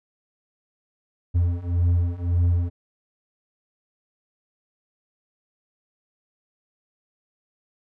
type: beating tone pair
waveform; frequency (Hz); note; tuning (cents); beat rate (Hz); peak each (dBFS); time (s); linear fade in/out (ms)
triangle; 86 / 87.8; F2 / F2; -26 / +10; 1.8; -21 / -19; 1.34-2.7; 20
effects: none